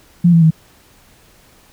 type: tone with pitch steps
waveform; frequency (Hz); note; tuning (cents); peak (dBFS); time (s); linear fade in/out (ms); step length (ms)
sine; 173.6 / 166.53 / 159.74; F3 / E3 / D#3; -10 / +18 / +46; -6; 0.24-0.507; 10; 89
effects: pink hiss -49 dBFS RMS until 1.72 s